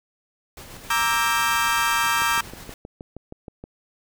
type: noise with tremolo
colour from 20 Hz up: pink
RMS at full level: -40 dBFS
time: 0.57-2.74 s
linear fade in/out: 2 ms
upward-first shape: square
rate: 7.5 Hz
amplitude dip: 30%
type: chord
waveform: 30% pulse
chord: E half-diminished seventh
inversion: second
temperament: equal with one note detuned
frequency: 932.3 / 1174.7 / 1318.5 / 1595.4 Hz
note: Bb5 / D6 / E6 / G6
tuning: 0 / 0 / 0 / +30 cents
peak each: -22 / -23 / -23 / -22 dBFS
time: 0.9-2.41 s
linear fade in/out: 5 ms
type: click train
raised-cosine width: 2 ms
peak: -23 dBFS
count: 10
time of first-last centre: 2.22-3.64 s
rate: 6.34 Hz
effects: none